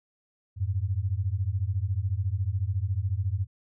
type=beating tone pair; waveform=sine; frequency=89.4 / 103.4 Hz; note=F2 / G#2; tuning=+41 / -7 cents; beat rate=14 Hz; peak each=-28 dBFS; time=0.56-3.47 s; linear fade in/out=50 ms; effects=none